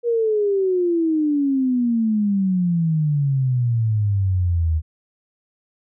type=exponential sweep; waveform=sine; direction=down; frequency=480.4 to 77.3 Hz; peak=-16 dBFS; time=0.03-4.82 s; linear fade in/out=50 ms; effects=none